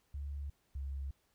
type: tone pair in turn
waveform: sine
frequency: 71 / 68.57 Hz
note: C#2 / C#2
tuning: +42 / -18 cents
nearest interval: minor second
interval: 60 cents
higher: first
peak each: -38 / -37 dBFS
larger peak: second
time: 0.14-0.5 / 0.75-1.11 s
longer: neither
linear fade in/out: 5 ms
effects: pink hiss -75 dBFS RMS until 1.34 s